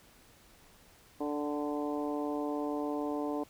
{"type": "harmonic tone with a mistuned harmonic", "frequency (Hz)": 146.83, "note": "D3", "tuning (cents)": 0, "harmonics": [2, 3, 4, 5, 6, 7], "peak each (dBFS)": [-34, -38, -40, -42, -44, -45], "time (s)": [1.2, 3.44], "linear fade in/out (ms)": 10, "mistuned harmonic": 5, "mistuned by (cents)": 22, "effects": ["pink hiss -60 dBFS RMS until 3.49 s"]}